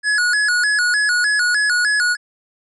square tone with vibrato, 1569 Hz, G6, 1 cent sharp, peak -15 dBFS, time 0.03-2.17 s, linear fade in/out 50 ms, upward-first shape square, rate 3.3 Hz, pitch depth 130 cents each way, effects resampled to 24000 Hz

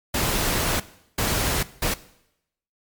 pink noise bursts at uneven times, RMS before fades -23 dBFS, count 3, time 0.14-0.8 / 1.18-1.63 / 1.82-1.94 s, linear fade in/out 5 ms, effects noise-tail reverb RT60 0.8 s tail -18 dB re dry + MP3 96 kbps

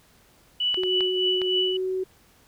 sine tone with tremolo, 2960 Hz, F#7, in tune, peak -20 dBFS, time 0.6-1.77 s, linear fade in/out 5 ms, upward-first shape triangle, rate 3.3 Hz, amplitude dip 65%
clicks, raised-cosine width 0.3 ms, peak -17 dBFS, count 4, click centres 0.744 / 0.835 / 1.007 / 1.417 s
sine tone with pitch glide, 370 to 374.7 Hz, F#4 to F#4, 0 to +22 cents, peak -24 dBFS, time 0.77-2.04 s, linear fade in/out 10 ms, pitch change +22 cents, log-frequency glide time 1.5-1.93 s
effects pink hiss -58 dBFS RMS until 2.47 s

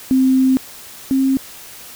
sine tone pair in turn, 261.6 / 267.3 Hz, C4 / C4, 0 / +37 cents, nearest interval unison, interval 37 cents, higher second, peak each -10 / -12 dBFS, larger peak first, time 0.11-0.57 / 1.11-1.37 s, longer first, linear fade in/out 0 ms, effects white hiss -37 dBFS RMS until 1.95 s

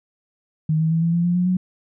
sine tone with pitch steps, 156.5 / 160.07 / 163.71 / 167.44 / 171.26 / 175.16 / 179.15 / 183.23 Hz, D#3 / D#3 / E3 / E3 / F3 / F3 / F3 / F#3, +10 / +49 / -12 / +27 / -34 / +5 / +44 / -17 cents, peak -16 dBFS, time 0.69-1.57 s, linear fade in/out 5 ms, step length 110 ms, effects none

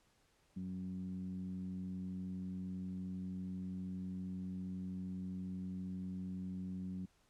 15% pulse tone with low-pass filter, 92.5 Hz, F#2, in tune, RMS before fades -43 dBFS, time 0.56-7.06 s, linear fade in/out 10 ms, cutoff 210 Hz, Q 8.7, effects pink hiss -73 dBFS RMS until 7.29 s + low-pass 10000 Hz 12 dB/octave

